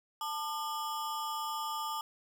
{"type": "ring-modulated tone", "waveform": "square", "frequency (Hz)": 1046.5, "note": "C6", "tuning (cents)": 0, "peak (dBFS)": -32, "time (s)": [0.21, 2.01], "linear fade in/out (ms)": 2, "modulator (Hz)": 158, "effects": []}